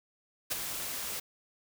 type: noise with ADSR envelope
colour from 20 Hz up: white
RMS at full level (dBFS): -30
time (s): 0.5-1.2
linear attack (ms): 18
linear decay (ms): 20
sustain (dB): -7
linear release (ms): 8
effects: none